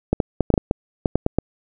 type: clicks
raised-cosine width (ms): 2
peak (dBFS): -3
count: 11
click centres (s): 0.13 / 0.202 / 0.407 / 0.503 / 0.54 / 0.578 / 0.711 / 1.058 / 1.156 / 1.264 / 1.386
effects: none